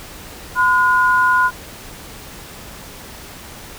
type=tone pair together; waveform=sine; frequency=1016 / 1439.6 Hz; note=B5 / F#6; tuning=+49 / -48 cents; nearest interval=tritone; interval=603 cents; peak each=-14 dBFS; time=0.55-1.51 s; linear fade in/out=50 ms; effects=pink hiss -36 dBFS RMS until 3.78 s